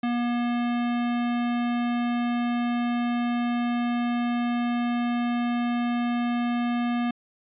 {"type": "tone", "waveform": "square", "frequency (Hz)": 240, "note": "B3", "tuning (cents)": -49, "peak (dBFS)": -24, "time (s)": [0.03, 7.11], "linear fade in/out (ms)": 5, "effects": ["resampled to 8000 Hz"]}